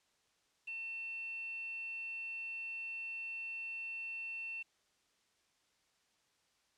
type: tone with quantisation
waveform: sine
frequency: 2700 Hz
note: E7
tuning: 41 cents sharp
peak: -40 dBFS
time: 0.67-4.63 s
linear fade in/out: 10 ms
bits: 10
effects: white hiss -75 dBFS RMS until 6.77 s + low-pass 7000 Hz 12 dB/octave